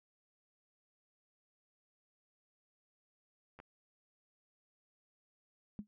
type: clicks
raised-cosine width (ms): 0.5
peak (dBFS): -39 / -36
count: 2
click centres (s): 3.59 / 3.601
type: tone with exponential decay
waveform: sine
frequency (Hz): 207.7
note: G#3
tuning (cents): 0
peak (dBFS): -35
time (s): 5.79-5.87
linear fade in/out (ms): 0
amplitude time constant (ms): 16
effects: none